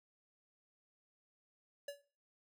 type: tone with exponential decay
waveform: square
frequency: 570 Hz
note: C#5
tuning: 48 cents sharp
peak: -39 dBFS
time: 1.88-2.02 s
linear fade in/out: 5 ms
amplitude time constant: 30 ms
effects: noise-tail reverb RT60 0.4 s tail -18 dB re dry